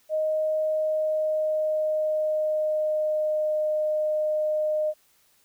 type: tone with pitch glide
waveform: sine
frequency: 622.3 to 613.4 Hz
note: D#5 to D#5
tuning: 0 to -25 cents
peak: -22 dBFS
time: 0.09-4.94 s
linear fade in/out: 50 ms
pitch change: -25 cents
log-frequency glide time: 0.64-3.6 s
effects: white hiss -63 dBFS RMS until 5.44 s

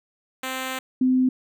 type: tone pair in turn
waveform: 5% pulse / sine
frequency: 260.5 / 256.6 Hz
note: C4 / C4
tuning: -7 / -34 cents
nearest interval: unison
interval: 27 cents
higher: first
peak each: -16 dBFS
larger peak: neither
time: 0.43-0.79 / 1.01-1.29 s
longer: first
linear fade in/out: 5 ms
effects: none

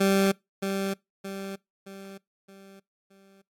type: tone with echo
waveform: 20% pulse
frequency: 195.1 Hz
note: G3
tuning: 8 cents flat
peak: -15 dBFS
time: 0-0.32 s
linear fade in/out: 10 ms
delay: 620 ms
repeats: 5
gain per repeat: -7 dB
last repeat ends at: 3.42 s
effects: noise-tail reverb RT60 0.2 s tail -24 dB re dry + AAC 64 kbps

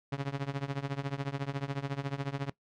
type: tone with tremolo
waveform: sawtooth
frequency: 139.2 Hz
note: C#3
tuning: 8 cents sharp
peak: -25 dBFS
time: 0.12-2.5 s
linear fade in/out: 5 ms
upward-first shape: triangle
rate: 14 Hz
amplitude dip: 95%
effects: noise-tail reverb RT60 0.1 s tail -20 dB re dry + low-pass 4000 Hz 12 dB/octave

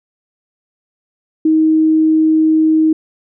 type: tone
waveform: sine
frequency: 315.4 Hz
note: D#4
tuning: 24 cents sharp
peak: -8 dBFS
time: 1.45-2.93 s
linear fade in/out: 5 ms
effects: none

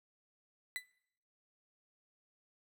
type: tone with exponential decay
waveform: 35% pulse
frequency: 1995 Hz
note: B6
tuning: 17 cents sharp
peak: -31 dBFS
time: 0.76-0.85 s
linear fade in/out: 0 ms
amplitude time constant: 18 ms
effects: noise-tail reverb RT60 0.7 s tail -22 dB re dry

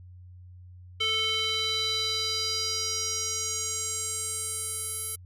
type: tone with band-pass filter sweep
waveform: square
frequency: 440 Hz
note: A4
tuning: in tune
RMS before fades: -30 dBFS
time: 1-5.16 s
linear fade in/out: 10 ms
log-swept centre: 3000 to 11000 Hz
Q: 3.9
effects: added 90 Hz sine -45 dBFS peak until 5.25 s

